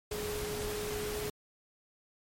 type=tone in noise; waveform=sine; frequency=419.6 Hz; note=G#4; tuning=18 cents sharp; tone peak=-36 dBFS; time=0.11-1.3 s; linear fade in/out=5 ms; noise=pink; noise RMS=-39 dBFS; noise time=0.11-1.3 s; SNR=0 dB; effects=MP3 64 kbps